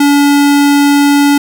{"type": "tone", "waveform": "square", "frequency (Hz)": 285.7, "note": "D4", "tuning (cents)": -48, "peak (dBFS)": -6, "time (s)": [0, 1.38], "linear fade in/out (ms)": 5, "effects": []}